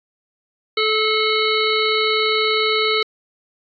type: harmonic tone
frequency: 433.9 Hz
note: A4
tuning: 24 cents flat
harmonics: 1 / 3 / 5 / 7 / 9 / 10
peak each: -20 / -23 / -22 / -26 / -23 / -26 dBFS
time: 0.77-3.03 s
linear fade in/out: 5 ms
effects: AAC 64 kbps